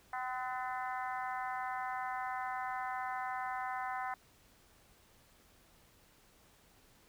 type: harmonic tone with a mistuned harmonic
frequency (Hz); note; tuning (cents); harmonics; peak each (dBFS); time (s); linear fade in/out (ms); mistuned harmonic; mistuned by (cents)
254.7; C4; -46; 3 / 4 / 5 / 6 / 7 / 8; -39 / -42 / -45 / -46 / -47 / -50; 0.13-4.14; 2; 6; -36
effects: pink hiss -65 dBFS RMS until 7.08 s